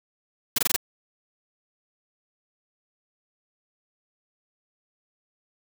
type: noise bursts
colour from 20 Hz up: white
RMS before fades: -21 dBFS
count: 5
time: 0.56-0.763 s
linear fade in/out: 5 ms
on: 23 ms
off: 22 ms
effects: none